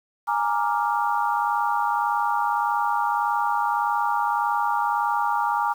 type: chord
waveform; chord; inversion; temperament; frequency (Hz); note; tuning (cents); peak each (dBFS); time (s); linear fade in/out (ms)
sine; Bb dominant seventh; third; equal; 830.6 / 932.3 / 1174.7 / 1396.9; Ab5 / Bb5 / D6 / F6; 0 / 0 / 0 / 0; -25 / -24 / -27 / -30; 0.27-5.74; 20
effects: 8-bit